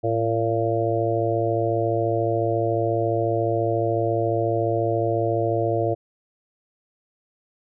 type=harmonic tone with a mistuned harmonic; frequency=114.2 Hz; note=A#2; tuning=35 cents flat; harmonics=1 / 3 / 4 / 5 / 6; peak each=-26 / -26 / -26 / -26 / -26 dBFS; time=0.03-5.95 s; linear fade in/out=20 ms; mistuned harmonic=1; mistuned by=-50 cents; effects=none